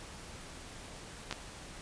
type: clicks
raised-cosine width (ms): 0.2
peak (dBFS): -18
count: 2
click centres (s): 1.311 / 1.326
effects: pink hiss -48 dBFS RMS until 1.81 s + resampled to 22050 Hz